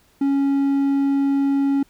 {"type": "tone", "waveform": "triangle", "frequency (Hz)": 277.2, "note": "C#4", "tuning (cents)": 0, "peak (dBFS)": -14, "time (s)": [0.21, 1.83], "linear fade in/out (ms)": 5, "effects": ["pink hiss -58 dBFS RMS until 1.89 s"]}